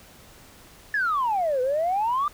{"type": "exponential two-way sweep", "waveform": "sine", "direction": "down then up", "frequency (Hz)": [1755, 493.9, 1214], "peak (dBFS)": -20, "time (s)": [0.94, 2.28], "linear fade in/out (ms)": 2, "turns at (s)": 1.61, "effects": ["tanh soft clip ceiling -17 dBFS", "pink hiss -50 dBFS RMS until 2.33 s"]}